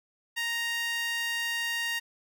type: tone with high-pass filter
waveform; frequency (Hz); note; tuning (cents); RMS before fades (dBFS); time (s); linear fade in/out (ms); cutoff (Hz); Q
sawtooth; 932.3; A#5; 0; -31; 0.36-2; 20; 2100; 2.8
effects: none